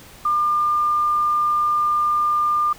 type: tone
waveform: sine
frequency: 1200 Hz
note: D6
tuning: 37 cents sharp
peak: -16 dBFS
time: 0.25-2.73 s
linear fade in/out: 5 ms
effects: pink hiss -44 dBFS RMS until 2.78 s